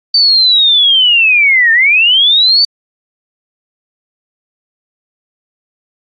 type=linear two-way sweep; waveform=sine; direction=down then up; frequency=4603 to 1786 to 4603 Hz; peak=-5 dBFS; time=0.14-2.65 s; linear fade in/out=5 ms; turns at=1.72 s; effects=AAC 64 kbps